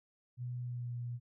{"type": "tone with pitch glide", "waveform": "sine", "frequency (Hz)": [123.2, 120.66], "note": ["B2", "B2"], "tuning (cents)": [-4, -40], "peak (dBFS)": -37, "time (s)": [0.37, 1.2], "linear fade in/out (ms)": 50, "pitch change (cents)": -36, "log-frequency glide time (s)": [0.59, 0.93], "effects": []}